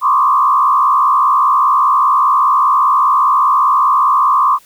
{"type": "tone with frequency modulation", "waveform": "sine", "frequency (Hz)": 1108.7, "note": "C#6", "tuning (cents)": 0, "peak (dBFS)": -8, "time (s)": [0.01, 4.59], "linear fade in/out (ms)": 50, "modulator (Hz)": 65, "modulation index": 1.5, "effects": ["white hiss -47 dBFS RMS until 4.65 s"]}